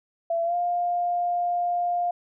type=tone with pitch glide; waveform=sine; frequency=672 to 703.4 Hz; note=E5 to F5; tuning=+33 to +12 cents; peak=-22 dBFS; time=0.3-2.11 s; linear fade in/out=5 ms; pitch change=+79 cents; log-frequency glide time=0.44-0.55 s; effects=none